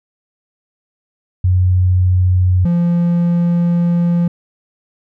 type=tone pair in turn; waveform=sine / triangle; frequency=91.4 / 172.54 Hz; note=F#2 / F3; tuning=-21 / -21 cents; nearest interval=major seventh; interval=1100 cents; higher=second; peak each=-9 dBFS; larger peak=neither; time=1.44-2.65 / 2.65-4.28 s; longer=second; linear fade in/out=5 ms; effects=none